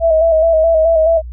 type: tone with vibrato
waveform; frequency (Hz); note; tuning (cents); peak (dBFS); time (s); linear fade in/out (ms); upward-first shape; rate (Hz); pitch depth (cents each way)
sine; 648; E5; -30; -8; 0-1.22; 50; square; 4.7; 38
effects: added 60 Hz sine -25 dBFS peak until 1.32 s